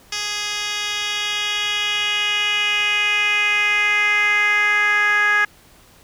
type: tone with band-pass filter sweep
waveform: 10% pulse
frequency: 415.3 Hz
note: G#4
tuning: in tune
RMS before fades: -19 dBFS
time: 0.12-5.45 s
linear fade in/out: 5 ms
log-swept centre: 4400 to 1700 Hz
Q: 3.6
effects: pink hiss -50 dBFS RMS until 6.03 s